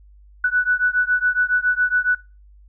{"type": "beating tone pair", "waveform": "sine", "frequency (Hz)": [1480, 1487.2], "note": ["F#6", "F#6"], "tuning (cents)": [0, 8], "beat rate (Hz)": 7.2, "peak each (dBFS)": -19, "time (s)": [0.44, 2.15], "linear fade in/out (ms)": 5, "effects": ["noise-tail reverb RT60 0.3 s tail -22 dB re dry", "added 50 Hz sine -45 dBFS peak until 2.68 s"]}